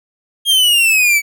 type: exponential sweep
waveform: 45% pulse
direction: down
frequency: 3254 to 2263 Hz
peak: -9 dBFS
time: 0.45-1.22 s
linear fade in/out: 50 ms
effects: none